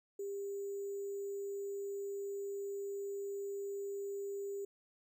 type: tone with sample-and-hold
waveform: sine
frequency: 398.6 Hz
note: G4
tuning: 29 cents sharp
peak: -38 dBFS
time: 0.19-4.65 s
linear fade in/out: 5 ms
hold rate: 7350 Hz
effects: none